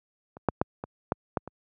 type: clicks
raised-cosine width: 1 ms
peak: -29 / -7 / -9 / -20 / -10 / -11 / -25 dBFS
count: 7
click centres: 0.369 / 0.487 / 0.615 / 0.839 / 1.121 / 1.372 / 1.476 s
effects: high-pass 80 Hz 12 dB/octave